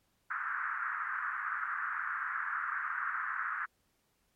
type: band-pass noise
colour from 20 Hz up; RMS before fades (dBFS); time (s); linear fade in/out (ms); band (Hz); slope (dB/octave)
pink; -36; 0.3-3.66; 10; 1200 to 1700; 48
effects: pink hiss -75 dBFS RMS until 4.35 s + MP3 64 kbps